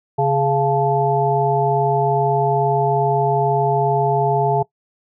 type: harmonic tone with a mistuned harmonic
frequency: 138.8 Hz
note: C#3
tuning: 3 cents sharp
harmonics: 1 / 3 / 5 / 6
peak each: -20 / -20 / -20 / -20 dBFS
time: 0.18-4.63 s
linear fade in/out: 10 ms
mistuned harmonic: 6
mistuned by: +79 cents
effects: noise-tail reverb RT60 0.1 s tail -20 dB re dry